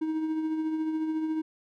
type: tone with tremolo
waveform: triangle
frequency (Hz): 315.2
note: D#4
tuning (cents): +23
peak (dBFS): -23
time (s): 0.01-1.42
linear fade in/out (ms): 10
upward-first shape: triangle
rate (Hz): 14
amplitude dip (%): 45
effects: none